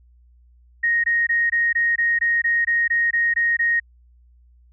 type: tone bursts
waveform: sine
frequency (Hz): 1868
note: A#6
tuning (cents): +3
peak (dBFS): -16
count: 13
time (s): 0.83-3.8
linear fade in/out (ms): 10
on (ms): 210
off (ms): 20
effects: added 60 Hz sine -50 dBFS peak until 4.72 s